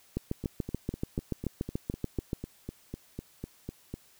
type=two click trains; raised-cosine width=3 ms; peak=-23 / -17 dBFS; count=15 / 16; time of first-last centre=0.44-3.94 / 0.17-2.331 s; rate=4 / 6.94 Hz; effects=white hiss -61 dBFS RMS until 4.19 s